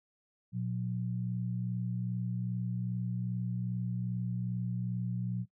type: tone pair together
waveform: sine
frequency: 118.71 / 181.2 Hz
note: A#2 / F#3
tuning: +32 / -36 cents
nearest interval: perfect fifth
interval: 732 cents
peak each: -34 / -35 dBFS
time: 0.52-5.46 s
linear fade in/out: 50 ms
effects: noise-tail reverb RT60 0.1 s tail -21 dB re dry